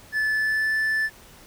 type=tone with pitch glide; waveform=triangle; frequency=1739 to 1754.1 Hz; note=A6 to A6; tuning=-21 to -6 cents; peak=-19 dBFS; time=0.12-1.1 s; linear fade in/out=50 ms; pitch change=+15 cents; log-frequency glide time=0.34-0.74 s; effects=pink hiss -49 dBFS RMS until 1.46 s